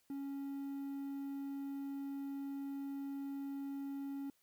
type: tone with quantisation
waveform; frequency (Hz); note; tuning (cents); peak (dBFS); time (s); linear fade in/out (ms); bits
triangle; 277.4; C#4; +1; -38; 0.1-4.3; 2; 11
effects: white hiss -75 dBFS RMS until 4.42 s